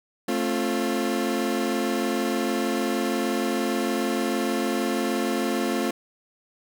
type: chord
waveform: 30% pulse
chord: F major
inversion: first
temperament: equal with one note detuned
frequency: 220 / 266.5 / 349.2 Hz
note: A3 / C4 / F4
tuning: 0 / +32 / 0 cents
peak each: -25 dBFS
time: 0.28-5.91 s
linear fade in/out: 5 ms
effects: none